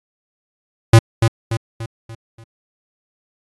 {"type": "tone with echo", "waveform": "square", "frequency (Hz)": 113.6, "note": "A#2", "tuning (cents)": -44, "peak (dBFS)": -4, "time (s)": [0.93, 0.99], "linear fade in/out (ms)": 5, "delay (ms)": 290, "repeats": 5, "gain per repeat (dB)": -7, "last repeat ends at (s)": 2.44, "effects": ["AAC 32 kbps"]}